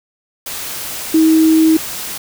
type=tone in noise; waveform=sine; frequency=319 Hz; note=D#4; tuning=43 cents sharp; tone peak=-7 dBFS; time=1.14-1.77 s; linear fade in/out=5 ms; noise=white; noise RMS=-25 dBFS; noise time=0.46-2.18 s; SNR=+15 dB; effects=none